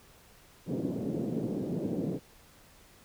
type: band-pass noise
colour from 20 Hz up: pink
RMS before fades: -33 dBFS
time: 0.66-2.2 s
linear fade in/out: 50 ms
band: 150 to 450 Hz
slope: 24 dB/octave
effects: pink hiss -58 dBFS RMS until 3.04 s